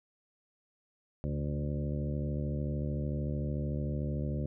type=harmonic tone with a mistuned harmonic; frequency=73.42 Hz; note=D2; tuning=in tune; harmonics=1 / 2 / 3 / 4 / 5 / 6 / 7 / 8; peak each=-36 / -34 / -39 / -43 / -45 / -54 / -45 / -47 dBFS; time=1.24-4.46 s; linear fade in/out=0 ms; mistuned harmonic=2; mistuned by=-52 cents; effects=none